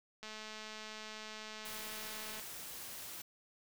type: click train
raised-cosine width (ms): 0.2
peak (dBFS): -30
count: 469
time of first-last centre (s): 0.23-2.397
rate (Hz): 216
type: noise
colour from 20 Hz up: white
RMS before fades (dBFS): -47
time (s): 1.65-3.22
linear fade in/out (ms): 5
effects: none